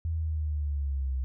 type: linear sweep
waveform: sine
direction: down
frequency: 82.41 to 63.9 Hz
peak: -27 dBFS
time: 0.05-1.24 s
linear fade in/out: 0 ms
effects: none